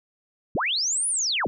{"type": "linear two-way sweep", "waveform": "sine", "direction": "up then down", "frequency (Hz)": [82.3, 10020, 82.3], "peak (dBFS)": -22, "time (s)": [0.55, 1.47], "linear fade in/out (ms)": 0, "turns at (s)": 1.08, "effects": []}